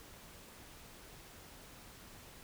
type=silence; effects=pink hiss -55 dBFS RMS until 2.43 s